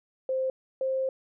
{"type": "tone pair in turn", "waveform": "sine", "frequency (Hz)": [523.3, 527.5], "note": ["C5", "C5"], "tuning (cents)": [0, 14], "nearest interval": "unison", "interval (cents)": 14, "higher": "second", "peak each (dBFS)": -25, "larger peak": "neither", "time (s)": [[0.29, 0.5], [0.81, 1.09]], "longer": "second", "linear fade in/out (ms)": 2, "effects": []}